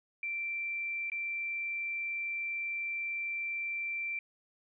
sine tone with dropouts, 2349 Hz, D7, in tune, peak -33 dBFS, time 0.23-4.19 s, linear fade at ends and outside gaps 2 ms, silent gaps 1.1-1.118 s, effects none

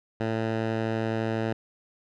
10% pulse tone with low-pass filter, 111.9 Hz, A2, 30 cents sharp, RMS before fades -28 dBFS, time 0.2-1.53 s, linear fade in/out 5 ms, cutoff 2900 Hz, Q 0.53, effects none

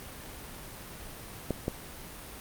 clicks, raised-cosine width 2 ms, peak -15 dBFS, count 2, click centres 1.507 / 1.681 s, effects pink hiss -44 dBFS RMS until 2.4 s + Opus 32 kbps

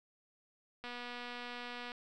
click train, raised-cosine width 0.3 ms, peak -29 dBFS, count 263, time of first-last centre 0.84-1.918 s, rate 243 Hz, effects none

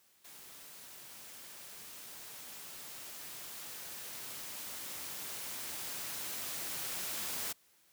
white noise with level ramp, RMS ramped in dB -53 to -38 dBFS, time 0.24-7.53 s, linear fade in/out 10 ms, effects white hiss -68 dBFS RMS until 7.92 s + high-pass 80 Hz 12 dB/octave

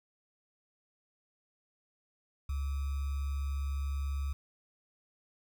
sine tone with sample-and-hold, 69.7 Hz, C#2, 10 cents sharp, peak -31 dBFS, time 2.49-4.33 s, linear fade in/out 5 ms, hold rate 1225 Hz, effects none

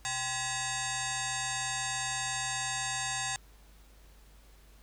sine tone with frequency modulation, 2845 Hz, F7, 31 cents sharp, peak -31 dBFS, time 0.05-3.36 s, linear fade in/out 0 ms, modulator 906 Hz, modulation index 5.9, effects added 50 Hz sine -55 dBFS peak until 4.82 s + pink hiss -62 dBFS RMS until 4.82 s

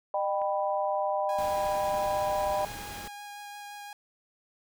sine chord, Eb augmented, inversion none, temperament equal with one note detuned, 607.3 / 784 / 987.8 Hz, Eb5 / G5 / B5, -42 / 0 / 0 cents, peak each -29 / -30 / -33 dBFS, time 0.14-2.65 s, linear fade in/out 2 ms
click, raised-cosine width 0.5 ms, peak -34 dBFS, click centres 0.417 s
sawtooth tone with vibrato, 820 Hz, G#5, 22 cents flat, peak -37 dBFS, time 1.29-3.93 s, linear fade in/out 2 ms, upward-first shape sine, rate 5.8 Hz, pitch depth 9 cents each way
pink noise, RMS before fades -42 dBFS, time 1.38-3.08 s, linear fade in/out 5 ms
effects none

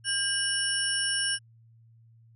sine tone cluster, 1602 / 2938 / 5450 / 9430 Hz, G6 / F#7 / F8 / D9, +37 / -13 / -43 / +6 cents, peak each -31 dBFS, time 0.04-1.39 s, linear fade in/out 50 ms, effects added 114 Hz sine -54 dBFS peak until 2.35 s

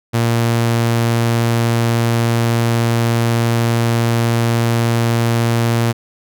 sawtooth tone, 116.54 Hz, A#2, in tune, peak -9 dBFS, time 0.13-5.93 s, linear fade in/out 20 ms, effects none

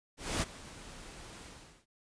pink noise with ADSR envelope, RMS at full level -31 dBFS, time 0.17-1.86 s, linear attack 250 ms, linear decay 24 ms, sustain -18 dB, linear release 410 ms, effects resampled to 22050 Hz

